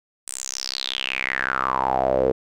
sawtooth tone with band-pass filter sweep, 65.41 Hz, C2, in tune, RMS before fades -24 dBFS, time 0.27-2.32 s, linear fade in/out 10 ms, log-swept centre 8900 to 450 Hz, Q 6.8, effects none

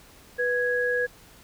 sine tone pair together, 491.6 / 1661.2 Hz, B4 / G#6, -8 / 0 cents, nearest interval octave + major sixth, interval 2108 cents, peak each -25 dBFS, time 0.38-1.07 s, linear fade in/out 20 ms, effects pink hiss -52 dBFS RMS until 1.43 s

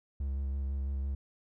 triangle tone with vibrato, 68.3 Hz, C#2, 25 cents flat, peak -29 dBFS, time 0.2-1.15 s, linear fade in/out 5 ms, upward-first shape square, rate 6 Hz, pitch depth 20 cents each way, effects none

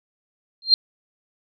sine tone with exponential growth, 4186 Hz, C8, in tune, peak -6 dBFS, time 0.62-0.74 s, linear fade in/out 1 ms, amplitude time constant 24 ms, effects none

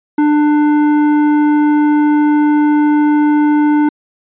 sine tone with hard clipping, 297.7 Hz, D4, 24 cents sharp, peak -10 dBFS, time 0.18-3.89 s, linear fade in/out 5 ms, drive 10 dB, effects resampled to 8000 Hz

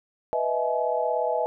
sine chord, E major seventh, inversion second, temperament equal with one note detuned, 493.9 / 622.3 / 659.3 / 849.5 Hz, B4 / D#5 / E5 / G#5, 0 / 0 / 0 / +39 cents, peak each -28 dBFS, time 0.33-1.46 s, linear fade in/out 0 ms, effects none

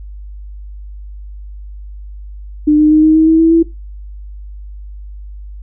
sine tone with pitch steps, 300.5 / 304.7 / 308.9 / 313.3 / 317.6 / 322.1 / 326.6 / 331.1 Hz, D4 / D#4 / D#4 / D#4 / D#4 / E4 / E4 / E4, +40 / -36 / -12 / +12 / +36 / -40 / -16 / +8 cents, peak -5 dBFS, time 2.67-3.63 s, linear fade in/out 10 ms, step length 120 ms, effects noise-tail reverb RT60 0.2 s tail -17 dB re dry + added 50 Hz sine -27 dBFS peak until 5.62 s

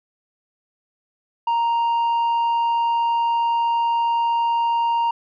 sine tone with tanh clipping, 932.3 Hz, A#5, in tune, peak -18 dBFS, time 1.47-5.11 s, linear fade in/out 5 ms, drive 4 dB, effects none

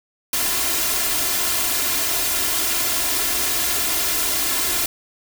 white noise with comb filter, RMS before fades -21 dBFS, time 0.33-4.86 s, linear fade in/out 2 ms, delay 2.9 ms, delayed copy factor +0.7, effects none

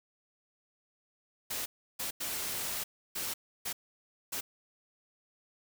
white noise bursts at uneven times, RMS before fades -36 dBFS, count 6, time 1.5-1.66 / 1.99-2.11 / 2.2-2.84 / 3.15-3.34 / 3.65-3.73 / 4.32-4.41 s, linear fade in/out 10 ms, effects none

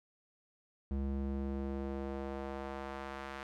square tone with band-pass filter sweep, 68.1 Hz, C#2, 30 cents flat, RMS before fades -39 dBFS, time 0.91-3.43 s, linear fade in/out 0 ms, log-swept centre 150 to 1500 Hz, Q 0.88, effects none

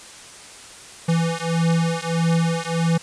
square beating tone pair, 165.4 / 167 Hz, E3 / E3, +6 / +23 cents, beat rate 1.6 Hz, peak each -22 / -22 dBFS, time 1.08-2.98 s, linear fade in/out 10 ms, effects white hiss -41 dBFS RMS until 3.02 s + resampled to 22050 Hz

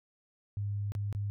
sine tone with dropouts, 101.8 Hz, G#2, 34 cents flat, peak -31 dBFS, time 0.57-1.3 s, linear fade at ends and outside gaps 0 ms, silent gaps 0.92-0.951 / 1.127-1.149 s, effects none

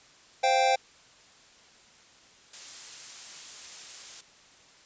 square chord, C suspended fourth, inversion none, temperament equal, 523.3 / 698.5 / 784 Hz, C5 / F5 / G5, 0 / 0 / 0 cents, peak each -28 / -29 / -24 dBFS, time 0.43-0.76 s, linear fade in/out 10 ms
blue noise, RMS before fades -39 dBFS, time 2.53-4.21 s, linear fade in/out 5 ms
effects white hiss -56 dBFS RMS until 4.85 s + resampled to 16000 Hz

